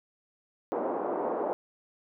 pink band-pass noise, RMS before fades -31 dBFS, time 0.72-1.53 s, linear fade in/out 0 ms, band 320 to 910 Hz, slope 24 dB/octave, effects none

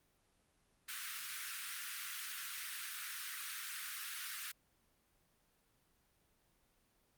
pink high-pass noise, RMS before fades -44 dBFS, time 0.88-4.52 s, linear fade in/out 10 ms, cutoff 1300 Hz, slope 48 dB/octave, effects pink hiss -75 dBFS RMS until 7.17 s + Opus 32 kbps

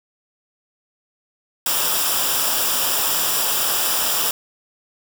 white noise with comb filter, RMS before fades -20 dBFS, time 1.66-4.31 s, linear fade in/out 2 ms, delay 0.47 ms, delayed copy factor -0.65, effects none

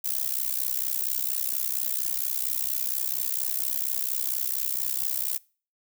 violet noise with amplitude modulation, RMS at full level -24 dBFS, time 0.04-5.38 s, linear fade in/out 10 ms, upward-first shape sine, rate 64.3 Hz, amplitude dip 100%, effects noise-tail reverb RT60 0.4 s tail -24 dB re dry

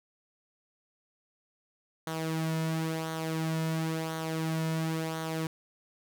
sawtooth tone with flanger, 160.8 Hz, E3, 43 cents flat, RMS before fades -32 dBFS, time 2.07-5.47 s, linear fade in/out 2 ms, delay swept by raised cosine 0.39 to 2.59 ms, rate 0.96 Hz, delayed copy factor -0.55, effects none

